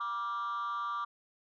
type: tone with frequency modulation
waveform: sine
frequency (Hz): 1174.7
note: D6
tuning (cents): 0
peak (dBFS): -30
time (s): 0-1.05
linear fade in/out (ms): 10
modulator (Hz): 214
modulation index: 0.61
effects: tanh soft clip ceiling -32 dBFS